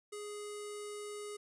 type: tone with low-pass filter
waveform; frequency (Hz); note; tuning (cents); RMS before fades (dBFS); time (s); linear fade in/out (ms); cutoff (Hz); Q
square; 415.3; G#4; 0; -44; 0.12-1.37; 10; 9200; 4.1
effects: none